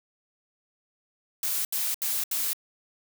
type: noise bursts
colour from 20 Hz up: blue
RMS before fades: -28 dBFS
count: 4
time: 1.43-2.532 s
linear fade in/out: 2 ms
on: 220 ms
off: 74 ms
effects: none